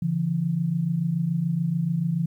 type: tone pair together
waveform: sine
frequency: 142.53 / 169.5 Hz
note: C#3 / E3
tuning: +49 / +49 cents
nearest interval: minor third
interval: 300 cents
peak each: -27 / -23 dBFS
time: 0.02-2.26 s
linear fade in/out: 5 ms
effects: 10-bit